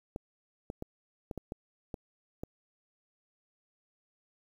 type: clicks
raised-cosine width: 2 ms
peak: -24 dBFS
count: 8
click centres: 0.161 / 0.701 / 0.824 / 1.312 / 1.377 / 1.521 / 1.942 / 2.435 s
effects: 9-bit